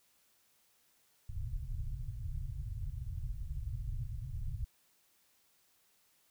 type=low-pass noise; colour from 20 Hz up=pink; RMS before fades=-39 dBFS; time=1.29-4.65 s; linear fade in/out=10 ms; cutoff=140 Hz; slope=96 dB/octave; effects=white hiss -71 dBFS RMS until 6.3 s